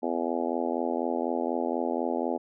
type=harmonic tone; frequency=84.1 Hz; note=E2; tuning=35 cents sharp; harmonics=3 / 4 / 5 / 6 / 7 / 8 / 9 / 10; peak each=-32 / -33 / -34 / -35 / -35 / -36 / -37 / -37 dBFS; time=0.02-2.38 s; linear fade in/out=20 ms; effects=none